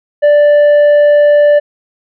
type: tone with tanh clipping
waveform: sine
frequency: 587.3 Hz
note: D5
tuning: in tune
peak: -5 dBFS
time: 0.22-1.6 s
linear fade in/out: 20 ms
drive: 5 dB
effects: none